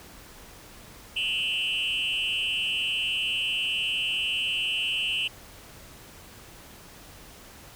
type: tone with frequency modulation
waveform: sine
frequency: 2842 Hz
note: F7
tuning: 30 cents sharp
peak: -23 dBFS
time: 1.16-5.28 s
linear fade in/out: 10 ms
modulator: 144 Hz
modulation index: 1.7
effects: tanh soft clip ceiling -23 dBFS + pink hiss -48 dBFS RMS until 7.75 s